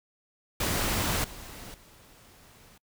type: noise with level steps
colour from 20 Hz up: pink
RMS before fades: -28 / -44 / -55 dBFS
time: 0.6-2.78 s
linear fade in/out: 5 ms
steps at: 1.24 / 1.74 s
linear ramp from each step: 2 ms
effects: noise-tail reverb RT60 0.1 s tail -26 dB re dry